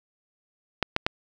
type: clicks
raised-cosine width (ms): 0.3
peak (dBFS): -6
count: 3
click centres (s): 0.827 / 0.964 / 1.065
effects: none